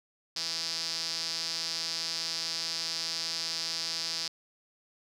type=tone with band-pass filter; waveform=sawtooth; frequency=164.81 Hz; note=E3; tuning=in tune; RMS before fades=-34 dBFS; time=0.36-4.28 s; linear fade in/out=5 ms; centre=4900 Hz; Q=5.6; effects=none